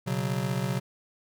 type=chord; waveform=square; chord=B suspended second; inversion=none; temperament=just; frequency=123.47 / 138.9 / 185.21 Hz; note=B2 / C#3 / F#3; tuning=0 / +4 / +2 cents; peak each=-32 dBFS; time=0.06-0.8 s; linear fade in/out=20 ms; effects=none